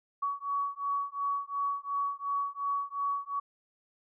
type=beating tone pair; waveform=sine; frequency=1126 / 1128.8 Hz; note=C#6 / C#6; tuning=+27 / +31 cents; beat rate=2.8 Hz; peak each=-33 / -33 dBFS; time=0.22-3.4 s; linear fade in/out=10 ms; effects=none